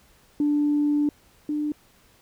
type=tone pair in turn; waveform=sine; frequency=293.7 / 298.5 Hz; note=D4 / D4; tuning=0 / +28 cents; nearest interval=unison; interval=28 cents; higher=second; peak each=-18 / -23 dBFS; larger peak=first; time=0.4-1.09 / 1.49-1.72 s; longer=first; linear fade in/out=2 ms; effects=tanh soft clip ceiling -14 dBFS + pink hiss -58 dBFS RMS until 2.21 s